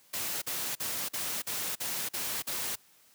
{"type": "noise bursts", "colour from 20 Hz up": "white", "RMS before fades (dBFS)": -34, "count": 8, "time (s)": [0.13, 2.758], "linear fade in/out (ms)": 10, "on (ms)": 290, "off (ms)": 44, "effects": ["white hiss -62 dBFS RMS until 3.14 s", "high-pass 80 Hz 12 dB/octave"]}